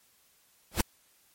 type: noise with exponential growth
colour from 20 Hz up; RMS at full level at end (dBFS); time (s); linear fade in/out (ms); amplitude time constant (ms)
pink; -20; 0.71-0.81; 5; 21
effects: white hiss -65 dBFS RMS until 1.34 s + MP3 64 kbps